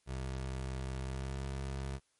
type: tone with pitch glide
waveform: 25% pulse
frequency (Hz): 65.41 to 67.33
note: C2 to C#2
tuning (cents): 0 to -50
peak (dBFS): -33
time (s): 0.06-2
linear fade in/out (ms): 50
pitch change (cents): +50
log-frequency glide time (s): 1.03-1.46
effects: white hiss -75 dBFS RMS until 2.19 s + MP3 48 kbps